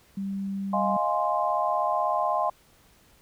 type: tone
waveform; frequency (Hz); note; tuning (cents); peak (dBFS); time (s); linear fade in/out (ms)
sine; 196; G3; 0; -28; 0.17-0.97; 5
type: chord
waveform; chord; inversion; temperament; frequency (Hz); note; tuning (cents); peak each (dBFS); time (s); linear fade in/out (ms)
sine; F minor seventh; third; equal; 622.3 / 698.5 / 830.6 / 1046.5; Eb5 / F5 / Ab5 / C6; 0 / 0 / 0 / 0; -29 / -28 / -29 / -27; 0.73-2.5; 5
effects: pink hiss -59 dBFS RMS until 3.21 s